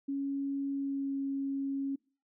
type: tone with pitch glide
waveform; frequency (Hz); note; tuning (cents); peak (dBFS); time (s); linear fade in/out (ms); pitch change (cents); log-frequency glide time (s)
sine; 277.2 to 274.5; C#4 to C#4; 0 to -17; -31; 0.08-1.96; 10; -17; 0.72-1.17
effects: noise-tail reverb RT60 0.4 s tail -25 dB re dry